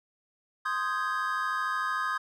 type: chord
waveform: triangle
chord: Ab major seventh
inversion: first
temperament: equal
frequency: 1046.5 / 1244.5 / 1568 / 1661.2 Hz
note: C6 / Eb6 / G6 / Ab6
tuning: 0 / 0 / 0 / 0 cents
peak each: -32 / -29 / -34 / -33 dBFS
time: 0.65-2.18 s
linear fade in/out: 10 ms
effects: none